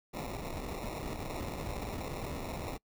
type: noise with sample-and-hold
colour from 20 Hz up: pink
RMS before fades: -39 dBFS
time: 0.13-2.78 s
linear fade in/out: 20 ms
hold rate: 1575 Hz
effects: noise-tail reverb RT60 0.1 s tail -25 dB re dry